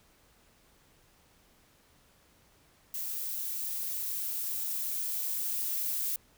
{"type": "noise with level ramp", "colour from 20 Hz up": "violet", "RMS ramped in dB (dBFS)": [-36, -32], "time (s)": [2.94, 6.16], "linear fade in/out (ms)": 2, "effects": ["pink hiss -64 dBFS RMS until 6.37 s"]}